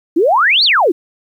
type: exponential two-way sweep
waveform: sine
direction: up then down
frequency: 298.8 to 4739 to 298.8 Hz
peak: -8 dBFS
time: 0.16-0.92 s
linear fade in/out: 10 ms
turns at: 0.64 s
effects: 8-bit